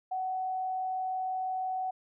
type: tone with frequency modulation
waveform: sine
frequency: 749 Hz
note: F#5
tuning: 21 cents sharp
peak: -30 dBFS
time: 0.11-1.91 s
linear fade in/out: 10 ms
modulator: 39.9 Hz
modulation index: 0.21
effects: none